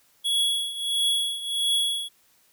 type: tone with tremolo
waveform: square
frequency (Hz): 3355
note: G#7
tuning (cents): +17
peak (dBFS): -20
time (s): 0.24-2.09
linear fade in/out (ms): 20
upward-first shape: triangle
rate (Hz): 1.5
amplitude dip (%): 80
effects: white hiss -62 dBFS RMS until 2.52 s